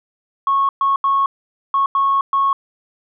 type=tone bursts at uneven times; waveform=sine; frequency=1099 Hz; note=C#6; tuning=15 cents flat; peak=-12 dBFS; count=6; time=0.47-0.69 / 0.81-0.96 / 1.04-1.26 / 1.74-1.86 / 1.95-2.21 / 2.33-2.53 s; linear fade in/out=2 ms; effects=tanh soft clip ceiling -8 dBFS